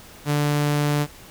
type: tone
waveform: sawtooth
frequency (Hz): 146.83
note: D3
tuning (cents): 0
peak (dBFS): -15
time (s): 0.25-1.07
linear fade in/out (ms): 50
effects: pink hiss -45 dBFS RMS until 1.3 s